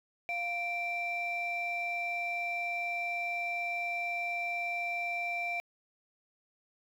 sine tone pair together, 697.8 / 2349 Hz, F5 / D7, -2 / 0 cents, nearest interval octave + major sixth, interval 2102 cents, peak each -35 / -32 dBFS, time 0.29-5.6 s, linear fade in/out 0 ms, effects tanh soft clip ceiling -27 dBFS + 10-bit

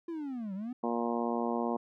triangle linear two-way sweep, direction down then up, 345.6 to 184.8 to 256.2 Hz, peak -33 dBFS, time 0.08-0.73 s, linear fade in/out 5 ms, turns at 0.54 s
harmonic tone, 118 Hz, A#2, 22 cents sharp, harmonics 2 / 3 / 4 / 5 / 6 / 7 / 8 / 9, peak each -33 / -37 / -37 / -40 / -38 / -41 / -40 / -42 dBFS, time 0.83-1.77 s, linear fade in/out 10 ms
effects none

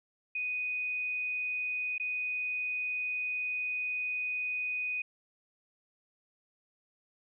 sine tone with dropouts, 2489 Hz, D#7, in tune, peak -31 dBFS, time 0.35-5.02 s, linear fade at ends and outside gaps 5 ms, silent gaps 1.981-1.998 s, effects none

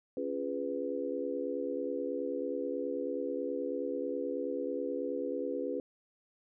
sine chord, C# dominant seventh, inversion none, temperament just, 277.2 / 346.5 / 415.8 / 498.9 Hz, C#4 / E#4 / G#4 / B4, 0 / -14 / +2 / +17 cents, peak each -38 / -40 / -39 / -36 dBFS, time 0.17-5.8 s, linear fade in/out 2 ms, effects none

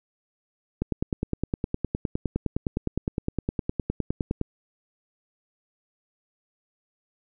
click train, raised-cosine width 3 ms, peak -12 dBFS, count 36, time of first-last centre 0.82-4.413 s, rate 9.74 Hz, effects none

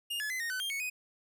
45% pulse tone with pitch steps, 2832 / 1709 / 2036 / 1853 / 1512 / 3199 / 2215 / 2501 Hz, F7 / G#6 / C7 / A#6 / F#6 / G7 / C#7 / D#7, +23 / +49 / -48 / -11 / +37 / +34 / -2 / +8 cents, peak -33 dBFS, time 0.1-0.9 s, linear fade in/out 10 ms, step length 100 ms, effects none

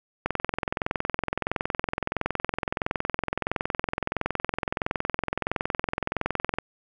click train, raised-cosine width 0.5 ms, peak -10 dBFS, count 137, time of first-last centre 0.26-6.586 s, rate 21.5 Hz, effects none

